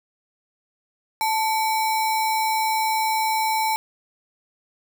sine tone with sample-and-hold, 880 Hz, A5, in tune, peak -19 dBFS, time 1.21-3.76 s, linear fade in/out 0 ms, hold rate 3150 Hz, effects none

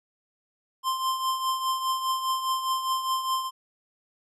square tone with tremolo, 1046.5 Hz, C6, in tune, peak -23 dBFS, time 0.83-3.51 s, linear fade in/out 50 ms, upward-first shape triangle, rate 4.9 Hz, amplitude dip 65%, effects resampled to 32000 Hz

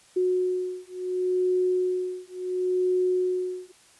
sine beating tone pair, 365.6 / 366.31 Hz, F#4 / F#4, -21 / -17 cents, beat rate 0.71 Hz, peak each -26 dBFS, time 0.16-3.72 s, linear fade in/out 10 ms, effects white hiss -56 dBFS RMS until 3.99 s + resampled to 24000 Hz

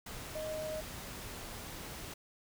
sine tone in noise, 622.3 Hz, D#5, in tune, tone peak -37 dBFS, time 0.35-0.81 s, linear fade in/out 5 ms, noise pink, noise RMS -45 dBFS, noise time 0.06-2.14 s, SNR +5 dB, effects none

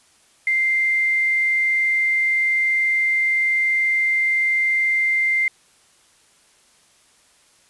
sine tone with quantisation, 2093 Hz, C7, in tune, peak -16 dBFS, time 0.47-5.48 s, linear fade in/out 2 ms, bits 7, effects white hiss -56 dBFS RMS until 7.69 s + resampled to 24000 Hz

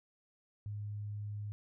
sine tone, 103.83 Hz, G#2, in tune, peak -38 dBFS, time 0.66-1.52 s, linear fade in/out 0 ms, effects none

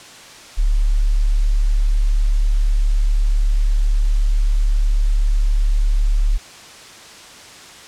sine tone, 36.04 Hz, D1, 32 cents flat, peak -12 dBFS, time 0.57-6.38 s, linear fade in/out 20 ms, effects white hiss -39 dBFS RMS until 7.87 s + low-pass 7000 Hz 12 dB/octave

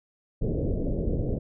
pink low-pass noise, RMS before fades -27 dBFS, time 0.41-1.39 s, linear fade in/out 10 ms, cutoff 560 Hz, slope 48 dB/octave, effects none

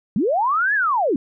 sine linear two-way sweep, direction up then down, 166.8 to 1753 to 232.4 Hz, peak -16 dBFS, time 0.16-1.16 s, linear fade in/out 2 ms, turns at 0.74 s, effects none

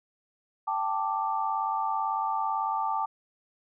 sine chord, G suspended second, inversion none, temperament just, 784 / 882 / 1176 Hz, G5 / A5 / D6, 0 / +4 / +2 cents, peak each -32 / -29 / -31 dBFS, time 0.67-3.06 s, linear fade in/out 10 ms, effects none

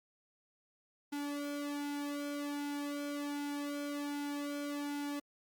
sawtooth tone with flanger, 288.4 Hz, D4, 31 cents flat, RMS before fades -39 dBFS, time 1.12-5.2 s, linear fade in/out 10 ms, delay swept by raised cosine 1.8 to 2.4 ms, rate 1.3 Hz, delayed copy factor -1, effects Opus 48 kbps

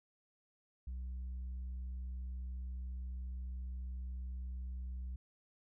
sine tone, 62.9 Hz, B1, 32 cents sharp, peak -37 dBFS, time 0.87-5.16 s, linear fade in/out 5 ms, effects tanh soft clip ceiling -39 dBFS

